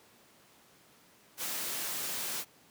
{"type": "noise", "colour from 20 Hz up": "white", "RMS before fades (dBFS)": -36, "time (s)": [1.37, 2.45], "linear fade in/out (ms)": 50, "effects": ["pink hiss -61 dBFS RMS until 2.7 s", "high-pass 150 Hz 12 dB/octave"]}